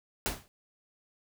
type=noise with exponential decay; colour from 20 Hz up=pink; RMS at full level=-27 dBFS; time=0.26-0.48 s; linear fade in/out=0 ms; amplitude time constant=46 ms; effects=none